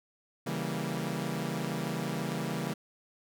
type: chord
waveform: sawtooth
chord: C# diminished seventh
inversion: none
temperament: equal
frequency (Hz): 138.59 / 164.81 / 196 / 233.1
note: C#3 / E3 / G3 / Bb3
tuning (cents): 0 / 0 / 0 / 0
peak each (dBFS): -34 / -32 / -34 / -34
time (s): 0.46-2.74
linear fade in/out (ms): 10
effects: none